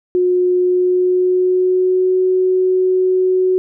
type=tone with pitch glide; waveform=sine; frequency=361.5 to 370.8 Hz; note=F#4 to F#4; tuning=-40 to +4 cents; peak=-11 dBFS; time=0.15-3.58 s; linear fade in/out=0 ms; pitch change=+44 cents; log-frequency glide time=0.58-2.16 s; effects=none